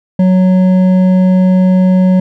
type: tone with hard clipping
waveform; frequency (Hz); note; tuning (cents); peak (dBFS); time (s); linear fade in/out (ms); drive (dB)
sine; 185; F#3; 0; -7; 0.19-2.2; 5; 7
effects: none